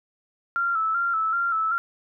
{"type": "tone with vibrato", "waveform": "sine", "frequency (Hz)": 1346, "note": "E6", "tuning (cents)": 36, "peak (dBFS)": -21, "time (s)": [0.56, 1.78], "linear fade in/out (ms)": 0, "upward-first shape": "square", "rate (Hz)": 2.6, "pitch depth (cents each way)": 48, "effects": []}